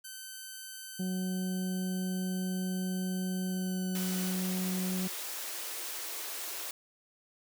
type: tone with pitch glide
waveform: 5% pulse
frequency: 1535 to 1494.8 Hz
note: G6 to F#6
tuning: -37 to +17 cents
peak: -32 dBFS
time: 0.04-4.33 s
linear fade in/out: 10 ms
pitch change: -46 cents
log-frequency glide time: 3.43-4.13 s
type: harmonic tone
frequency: 185 Hz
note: F#3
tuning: in tune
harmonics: 1 / 2 / 3 / 4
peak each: -31 / -44 / -52 / -54 dBFS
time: 0.99-5.08 s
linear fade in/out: 10 ms
type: high-pass noise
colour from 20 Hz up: white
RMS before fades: -39 dBFS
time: 3.95-6.71 s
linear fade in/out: 2 ms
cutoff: 300 Hz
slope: 96 dB/octave
effects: none